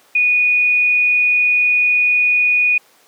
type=tone; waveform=sine; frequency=2466 Hz; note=D#7; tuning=16 cents flat; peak=-11 dBFS; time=0.15-2.78 s; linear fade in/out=5 ms; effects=pink hiss -51 dBFS RMS until 3.07 s + high-pass 400 Hz 12 dB/octave